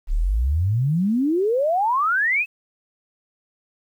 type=exponential sweep; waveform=sine; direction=up; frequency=32.17 to 2649 Hz; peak=-17 dBFS; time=0.07-2.46 s; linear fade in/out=50 ms; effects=9-bit